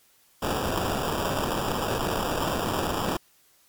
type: noise with sample-and-hold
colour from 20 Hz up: white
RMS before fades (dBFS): -27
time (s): 0.42-3.17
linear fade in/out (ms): 5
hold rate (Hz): 2100
effects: white hiss -61 dBFS RMS until 3.68 s + MP3 96 kbps